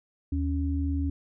sine tone pair together, 78 / 278 Hz, D#2 / C#4, +5 / +5 cents, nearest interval octave + minor seventh, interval 2200 cents, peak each -26 / -30 dBFS, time 0.32-1.1 s, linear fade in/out 5 ms, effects none

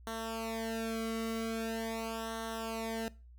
sawtooth tone with flanger, 225.2 Hz, A3, 40 cents sharp, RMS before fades -37 dBFS, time 0.07-3.08 s, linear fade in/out 0 ms, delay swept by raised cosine 0.41 to 1.19 ms, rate 0.43 Hz, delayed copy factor -0.9, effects noise-tail reverb RT60 0.3 s tail -20 dB re dry + added 60 Hz sine -52 dBFS peak until 3.38 s

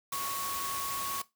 sine tone in noise, 1108.7 Hz, C#6, in tune, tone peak -35 dBFS, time 0.12-1.22 s, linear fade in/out 5 ms, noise white, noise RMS -37 dBFS, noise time 0.12-1.22 s, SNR -1 dB, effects noise-tail reverb RT60 0.2 s tail -18 dB re dry

